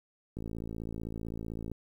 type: click train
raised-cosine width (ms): 3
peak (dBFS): -26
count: 76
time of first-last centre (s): 0.37-1.716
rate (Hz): 55.7
effects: 10-bit